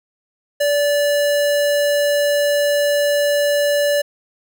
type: tone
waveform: square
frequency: 580 Hz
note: D5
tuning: 22 cents flat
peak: -15 dBFS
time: 0.6-4.02 s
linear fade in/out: 10 ms
effects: none